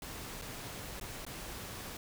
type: noise with dropouts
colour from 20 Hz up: pink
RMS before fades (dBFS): -44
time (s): 0.02-1.97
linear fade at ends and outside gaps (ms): 2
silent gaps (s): 0.415-0.42 / 0.999-1.011 / 1.251-1.265
effects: none